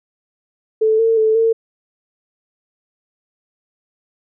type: tone with pitch steps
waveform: sine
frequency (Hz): 438.2 / 452.4 / 438.1 / 452.5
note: A4 / A4 / A4 / A4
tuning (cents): -7 / +48 / -7 / +48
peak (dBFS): -11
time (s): 0.81-1.53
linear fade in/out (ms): 10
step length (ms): 180
effects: none